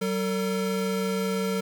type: tone pair together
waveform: square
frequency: 190 / 451.9 Hz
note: F#3 / A4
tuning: +46 / +46 cents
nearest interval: octave + minor third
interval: 1500 cents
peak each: -28 / -29 dBFS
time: 0.01-1.61 s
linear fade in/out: 10 ms
effects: none